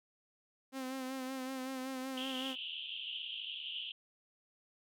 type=tone with vibrato; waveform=sawtooth; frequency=261.6 Hz; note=C4; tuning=in tune; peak=-35 dBFS; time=0.72-2.56 s; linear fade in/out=50 ms; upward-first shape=sine; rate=5.3 Hz; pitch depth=37 cents each way
type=band-pass noise; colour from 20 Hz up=white; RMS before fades=-43 dBFS; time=2.17-3.92 s; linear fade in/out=5 ms; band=2800 to 3300 Hz; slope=96 dB/octave
effects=none